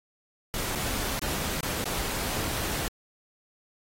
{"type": "noise with dropouts", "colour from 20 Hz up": "pink", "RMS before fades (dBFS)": -31, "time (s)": [0.54, 2.88], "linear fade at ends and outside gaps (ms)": 0, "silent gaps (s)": [[0.752, 0.756], [1.193, 1.218], [1.607, 1.631], [1.841, 1.856]], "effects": ["AAC 48 kbps"]}